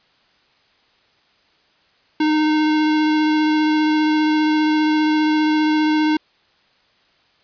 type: tone with vibrato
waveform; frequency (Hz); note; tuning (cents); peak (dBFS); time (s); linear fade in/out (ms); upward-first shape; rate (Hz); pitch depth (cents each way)
square; 307.5; D#4; -20; -15; 2.2-6.17; 5; triangle; 15; 12
effects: white hiss -58 dBFS RMS until 7.43 s + resampled to 11025 Hz